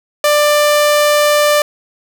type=tone; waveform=sawtooth; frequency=592 Hz; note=D5; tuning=14 cents sharp; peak=-5 dBFS; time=0.24-1.62 s; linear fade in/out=2 ms; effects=none